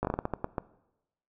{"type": "slowing click train", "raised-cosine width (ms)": 1, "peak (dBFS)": -15, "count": 10, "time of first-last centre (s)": [0.03, 0.582], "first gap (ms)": 18, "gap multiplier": 1.29, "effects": ["noise-tail reverb RT60 0.9 s tail -19 dB re dry"]}